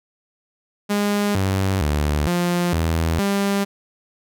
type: tone with pitch steps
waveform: sawtooth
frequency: 204.8 / 96.1 / 74.2 / 175.6 / 81.8 / 199.2 Hz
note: G#3 / G2 / D2 / F3 / E2 / G3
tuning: -24 / -34 / +18 / +10 / -13 / +28 cents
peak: -14 dBFS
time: 0.89-3.65 s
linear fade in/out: 20 ms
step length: 460 ms
effects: none